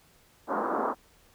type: band-pass noise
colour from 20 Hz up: white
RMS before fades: -29 dBFS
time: 0.47-0.95 s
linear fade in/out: 50 ms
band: 210 to 1300 Hz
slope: 48 dB/octave
effects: pink hiss -61 dBFS RMS until 1.34 s